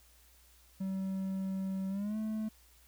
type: tone with pitch glide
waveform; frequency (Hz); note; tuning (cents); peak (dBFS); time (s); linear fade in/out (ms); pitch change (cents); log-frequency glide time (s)
triangle; 191.3 to 217.2; G3 to A3; -42 to -22; -31; 0.8-2.49; 10; +220; 1.89-2.17
effects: added 60 Hz sine -63 dBFS peak until 2.87 s + white hiss -64 dBFS RMS until 2.87 s